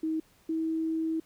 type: tone pair in turn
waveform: sine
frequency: 317.5 / 322.1 Hz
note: D#4 / E4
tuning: +35 / -40 cents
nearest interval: unison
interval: 25 cents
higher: second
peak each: -27 dBFS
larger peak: neither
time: 0.03-0.2 / 0.49-1.2 s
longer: second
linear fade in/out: 5 ms
effects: pink hiss -63 dBFS RMS until 1.25 s